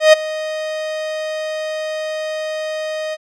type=tone with ADSR envelope; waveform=45% pulse; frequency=622.3 Hz; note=D#5; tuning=in tune; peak=-3 dBFS; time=0-3.17 s; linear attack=130 ms; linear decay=13 ms; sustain=-18 dB; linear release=38 ms; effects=low-pass 6000 Hz 12 dB/octave